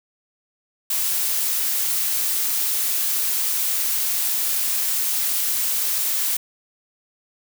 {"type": "noise", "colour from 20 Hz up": "blue", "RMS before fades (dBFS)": -22, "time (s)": [0.9, 6.37], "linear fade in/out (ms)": 5, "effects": []}